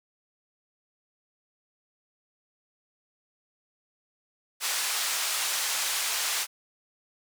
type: band-pass noise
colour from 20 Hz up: white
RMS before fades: -29 dBFS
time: 4.6-6.47 s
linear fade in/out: 50 ms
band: 850 to 9000 Hz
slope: 12 dB/octave
effects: none